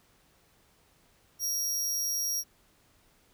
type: tone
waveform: sawtooth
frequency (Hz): 5650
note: F8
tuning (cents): +19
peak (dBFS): -26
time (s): 1.39-2.44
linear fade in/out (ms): 50
effects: pink hiss -65 dBFS RMS until 3.33 s